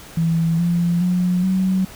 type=tone with pitch steps; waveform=sine; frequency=164.81 / 172.21 / 179.93 / 188.01 Hz; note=E3 / F3 / F#3 / F#3; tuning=0 / -24 / -48 / +28 cents; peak=-15 dBFS; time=0.17-1.85 s; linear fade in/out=5 ms; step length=420 ms; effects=pink hiss -40 dBFS RMS until 1.95 s